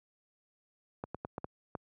clicks, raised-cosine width 1 ms, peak -23 dBFS, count 6, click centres 1.039 / 1.146 / 1.249 / 1.381 / 1.444 / 1.752 s, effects high-pass 80 Hz 12 dB/octave

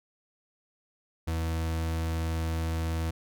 40% pulse tone, 81.4 Hz, E2, 21 cents flat, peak -27 dBFS, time 1.27-3.11 s, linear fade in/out 10 ms, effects none

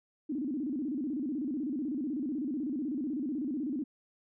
sine tone with vibrato, 277.2 Hz, C#4, in tune, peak -31 dBFS, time 0.29-3.84 s, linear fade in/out 10 ms, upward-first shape square, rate 16 Hz, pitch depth 180 cents each way, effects none

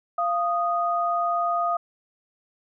sine tone pair together, 692 / 1240.1 Hz, F5 / D#6, -16 / -6 cents, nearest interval minor seventh, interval 1010 cents, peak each -24 dBFS, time 0.18-1.77 s, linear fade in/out 5 ms, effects none

